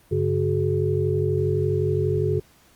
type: tone cluster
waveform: sine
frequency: 96.4 / 141.4 / 371.8 / 423.9 Hz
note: G2 / C#3 / F#4 / G#4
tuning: -28 / +35 / +8 / +35 cents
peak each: -25 dBFS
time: 0.11-2.4 s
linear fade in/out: 10 ms
effects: pink hiss -56 dBFS RMS until 2.75 s + Opus 32 kbps